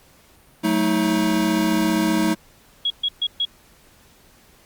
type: chord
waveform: square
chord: D# diminished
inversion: first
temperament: equal with one note detuned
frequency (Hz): 185 / 220 / 317.8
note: F#3 / A3 / D#4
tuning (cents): 0 / 0 / +37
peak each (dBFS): -25 / -23 / -21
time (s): 0.63-2.35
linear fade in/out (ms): 20
type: tone bursts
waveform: sine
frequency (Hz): 3322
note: G#7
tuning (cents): 0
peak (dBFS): -18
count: 4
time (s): 2.85-3.452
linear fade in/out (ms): 5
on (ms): 53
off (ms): 130
effects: pink hiss -53 dBFS RMS until 4.65 s + Opus 48 kbps